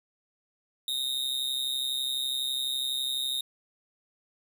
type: tone with amplitude modulation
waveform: 45% pulse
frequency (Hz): 3722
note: A#7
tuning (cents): -3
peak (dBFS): -25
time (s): 0.88-3.41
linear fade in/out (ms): 2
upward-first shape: sine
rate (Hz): 132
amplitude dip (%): 80
effects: none